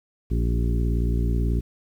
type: harmonic tone with a mistuned harmonic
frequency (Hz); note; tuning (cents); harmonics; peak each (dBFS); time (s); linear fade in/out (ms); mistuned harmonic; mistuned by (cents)
58.27; A#1; 0; 1 / 2 / 3 / 4 / 5 / 6 / 7; -21 / -27 / -31 / -33 / -35 / -37 / -38; 0.3-1.61; 20; 6; +28
effects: 9-bit